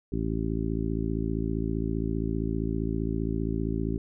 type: harmonic tone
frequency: 55.2 Hz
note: A1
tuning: 6 cents sharp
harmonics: 1 / 2 / 3 / 4 / 5 / 6 / 7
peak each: -32 / -34 / -33 / -35 / -33 / -36 / -36 dBFS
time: 0.12-3.98 s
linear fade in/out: 5 ms
effects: none